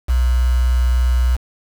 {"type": "tone with quantisation", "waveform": "sine", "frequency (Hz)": 61.74, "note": "B1", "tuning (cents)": 0, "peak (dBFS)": -12, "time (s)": [0.08, 1.37], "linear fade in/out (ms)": 20, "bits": 5, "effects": []}